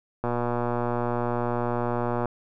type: click train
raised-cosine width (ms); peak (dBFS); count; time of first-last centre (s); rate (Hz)
1; -13; 243; 0.24-2.257; 120
effects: none